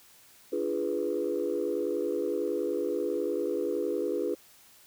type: chord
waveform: sine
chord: D diminished seventh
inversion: none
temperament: equal with one note detuned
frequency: 293.7 / 344.8 / 415.3 / 493.9 Hz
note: D4 / F4 / Ab4 / Cb5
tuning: 0 / -22 / 0 / 0 cents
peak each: -35 / -32 / -31 / -32 dBFS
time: 0.52-4.35 s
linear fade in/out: 10 ms
effects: tanh soft clip ceiling -19 dBFS + white hiss -57 dBFS RMS until 4.86 s